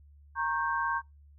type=chord; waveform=sine; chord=G diminished; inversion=first; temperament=equal with one note detuned; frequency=932.3 / 1090.3 / 1568 Hz; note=Bb5 / Db6 / G6; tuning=0 / -29 / 0 cents; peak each=-32 dBFS; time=0.35-1.02 s; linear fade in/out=50 ms; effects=noise-tail reverb RT60 0.2 s tail -24 dB re dry + added 72 Hz sine -53 dBFS peak until 1.38 s